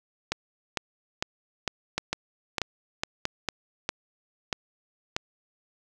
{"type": "two click trains", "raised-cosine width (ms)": 0.2, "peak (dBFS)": [-9, -9], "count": [8, 6], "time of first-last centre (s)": [[0.32, 3.487], [1.98, 5.165]], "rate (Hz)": [2.21, 1.57], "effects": []}